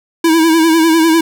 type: tone with vibrato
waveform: square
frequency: 325.2 Hz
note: E4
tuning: 23 cents flat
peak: -8 dBFS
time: 0.24-1.21 s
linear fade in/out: 5 ms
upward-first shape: sine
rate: 10 Hz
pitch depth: 54 cents each way
effects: none

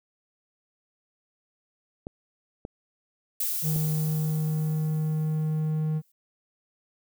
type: clicks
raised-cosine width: 2 ms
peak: -22 dBFS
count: 3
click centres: 2.069 / 2.651 / 3.762 s
type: noise with exponential decay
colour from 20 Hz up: violet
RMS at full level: -27 dBFS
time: 3.4-6.12 s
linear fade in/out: 5 ms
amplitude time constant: 590 ms
type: tone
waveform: triangle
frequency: 155.56 Hz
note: D#3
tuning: in tune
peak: -22 dBFS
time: 3.62-6.02 s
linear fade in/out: 50 ms
effects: none

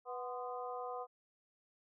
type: harmonic tone with a mistuned harmonic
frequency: 246.9 Hz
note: B3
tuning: in tune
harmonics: 2 / 3 / 4 / 5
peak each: -44 / -44 / -47 / -48 dBFS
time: 0.05-1.07 s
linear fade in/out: 50 ms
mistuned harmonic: 4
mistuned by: +72 cents
effects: none

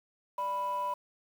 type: tone pair together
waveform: sine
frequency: 588.3 / 987.8 Hz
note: D5 / B5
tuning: +3 / 0 cents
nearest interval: major sixth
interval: 897 cents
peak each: -37 / -29 dBFS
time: 0.38-0.94 s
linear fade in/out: 5 ms
effects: tanh soft clip ceiling -27 dBFS + 9-bit

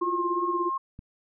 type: tone with tremolo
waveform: sine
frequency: 349.2 Hz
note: F4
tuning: in tune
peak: -24 dBFS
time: 0.01-0.7 s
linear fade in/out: 10 ms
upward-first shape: sine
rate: 17 Hz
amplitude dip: 85%
type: tone with vibrato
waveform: sine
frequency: 1068 Hz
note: C6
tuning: 35 cents sharp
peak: -26 dBFS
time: 0.01-0.78 s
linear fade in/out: 10 ms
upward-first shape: sine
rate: 2.8 Hz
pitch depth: 17 cents each way
type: click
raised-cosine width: 5 ms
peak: -29 dBFS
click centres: 0.991 s
effects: none

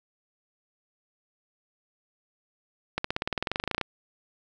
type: accelerating click train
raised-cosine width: 0.3 ms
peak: -11 dBFS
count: 19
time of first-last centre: 2.98-3.813 s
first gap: 64 ms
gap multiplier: 0.96
effects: none

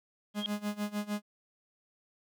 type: tone with tremolo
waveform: 45% pulse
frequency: 207.7 Hz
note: G#3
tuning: in tune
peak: -30 dBFS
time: 0.34-1.22 s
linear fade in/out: 50 ms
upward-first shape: sine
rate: 6.6 Hz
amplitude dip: 90%
type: tone with exponential growth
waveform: sine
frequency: 3242 Hz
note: G#7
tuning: 42 cents flat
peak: -27 dBFS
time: 0.34-0.46 s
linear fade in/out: 0 ms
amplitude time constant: 26 ms
effects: none

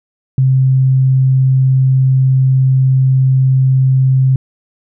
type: tone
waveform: sine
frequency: 131.7 Hz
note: C3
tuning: 12 cents sharp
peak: -7 dBFS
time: 0.38-4.36 s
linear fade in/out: 2 ms
effects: none

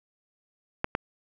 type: clicks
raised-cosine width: 0.5 ms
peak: -10 dBFS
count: 2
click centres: 0.844 / 0.951 s
effects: none

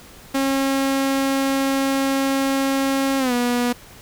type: tone with pitch glide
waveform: sawtooth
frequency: 271.4 to 243.2 Hz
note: C#4 to B3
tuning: -36 to -26 cents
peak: -14 dBFS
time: 0.34-3.73 s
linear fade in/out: 10 ms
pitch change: -190 cents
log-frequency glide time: 3.18-3.33 s
effects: pink hiss -44 dBFS RMS until 4.01 s

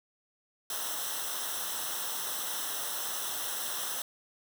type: noise with comb filter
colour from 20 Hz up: white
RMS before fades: -35 dBFS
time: 0.7-4.02 s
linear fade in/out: 2 ms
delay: 0.43 ms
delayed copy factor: -0.8
effects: none

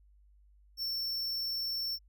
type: tone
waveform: square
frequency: 5420 Hz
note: E8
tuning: 47 cents sharp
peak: -33 dBFS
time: 0.77-1.99 s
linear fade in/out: 50 ms
effects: added 50 Hz sine -59 dBFS peak until 2.08 s

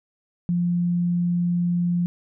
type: tone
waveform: sine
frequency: 174.61 Hz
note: F3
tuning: in tune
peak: -19 dBFS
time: 0.49-2.06 s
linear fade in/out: 0 ms
effects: none

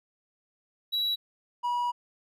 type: tone pair in turn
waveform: triangle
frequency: 3905 / 968.7 Hz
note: B7 / B5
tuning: -20 / -34 cents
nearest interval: 2 octaves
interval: 2414 cents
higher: first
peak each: -24 dBFS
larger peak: neither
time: 0.92-1.16 / 1.63-1.92 s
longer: second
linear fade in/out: 20 ms
effects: none

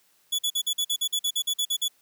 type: tone bursts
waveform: sawtooth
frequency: 3418 Hz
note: G#7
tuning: 49 cents sharp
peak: -20 dBFS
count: 14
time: 0.32-1.883 s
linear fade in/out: 10 ms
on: 68 ms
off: 47 ms
effects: white hiss -64 dBFS RMS until 2.01 s + high-pass 100 Hz 12 dB/octave

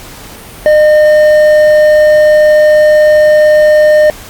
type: tone with hard clipping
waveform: triangle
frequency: 608 Hz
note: D#5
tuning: 40 cents flat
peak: -4 dBFS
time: 0.66-4.1 s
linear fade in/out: 0 ms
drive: 9 dB
effects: pink hiss -30 dBFS RMS until 4.29 s + Opus 48 kbps

